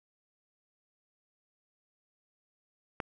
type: click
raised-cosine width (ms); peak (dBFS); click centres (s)
0.5; -18; 3.002
effects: none